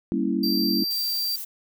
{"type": "chord", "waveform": "sine", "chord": "G diminished seventh", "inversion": "none", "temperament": "equal", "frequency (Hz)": [196, 233.1, 277.2, 329.6], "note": ["G3", "Bb3", "Db4", "Fb4"], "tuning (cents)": [0, 0, 0, 0], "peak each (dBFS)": -27, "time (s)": [0.12, 0.84], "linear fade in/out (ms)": 0}
{"type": "tone", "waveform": "square", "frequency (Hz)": 4699, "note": "D8", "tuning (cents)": 0, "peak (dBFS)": -25, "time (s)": [0.43, 1.36], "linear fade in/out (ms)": 5}
{"type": "noise", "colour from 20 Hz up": "violet", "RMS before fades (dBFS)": -34, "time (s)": [0.9, 1.45], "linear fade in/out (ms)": 10}
{"effects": []}